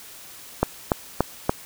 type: click train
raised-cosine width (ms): 1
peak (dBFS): -3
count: 4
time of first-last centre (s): 0.63-1.495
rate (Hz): 3.47
effects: white hiss -43 dBFS RMS until 1.65 s